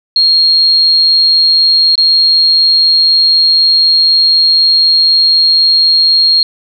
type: tone with dropouts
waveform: sine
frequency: 4254 Hz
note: C8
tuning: 28 cents sharp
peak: -5 dBFS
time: 0.16-6.43 s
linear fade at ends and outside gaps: 2 ms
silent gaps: 1.955-1.978 s
effects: none